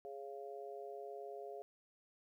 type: harmonic tone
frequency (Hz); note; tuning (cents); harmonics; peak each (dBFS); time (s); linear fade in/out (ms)
138.59; C#3; 0; 3 / 4 / 5; -48 / -52 / -50; 0.05-1.62; 0
effects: 13-bit